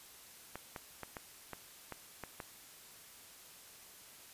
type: clicks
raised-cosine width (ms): 0.5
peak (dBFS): -27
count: 8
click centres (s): 0.556 / 0.762 / 1.033 / 1.168 / 1.533 / 1.923 / 2.237 / 2.402
effects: white hiss -56 dBFS RMS until 4.33 s + resampled to 32000 Hz